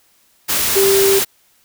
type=tone in noise; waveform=sine; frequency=392 Hz; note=G4; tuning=in tune; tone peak=-11 dBFS; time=0.75-1.2 s; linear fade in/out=20 ms; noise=white; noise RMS=-17 dBFS; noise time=0.48-1.25 s; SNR=+3 dB; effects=white hiss -56 dBFS RMS until 1.64 s